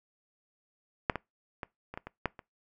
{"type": "clicks", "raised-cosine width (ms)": 0.5, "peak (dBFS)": [-9, -17, -21, -26, -22, -25, -13, -29], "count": 8, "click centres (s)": [1.098, 1.157, 1.632, 1.94, 1.975, 2.07, 2.257, 2.392], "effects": ["noise-tail reverb RT60 0.2 s tail -23 dB re dry"]}